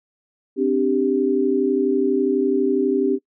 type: chord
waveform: sine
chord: C suspended second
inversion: none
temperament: equal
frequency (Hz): 261.6 / 293.7 / 392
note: C4 / D4 / G4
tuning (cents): 0 / 0 / 0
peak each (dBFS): -21 / -22 / -19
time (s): 0.56-3.19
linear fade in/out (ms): 50
effects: noise-tail reverb RT60 0.1 s tail -22 dB re dry